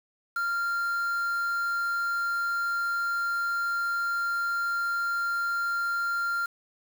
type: tone with quantisation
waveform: triangle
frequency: 1391 Hz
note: F6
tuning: 7 cents flat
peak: -24 dBFS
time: 0.36-6.46 s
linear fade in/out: 5 ms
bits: 7
effects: none